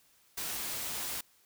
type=noise with ADSR envelope; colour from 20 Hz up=white; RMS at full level=-35 dBFS; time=0.37-1.21 s; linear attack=11 ms; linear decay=8 ms; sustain=-2 dB; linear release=6 ms; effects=white hiss -66 dBFS RMS until 1.45 s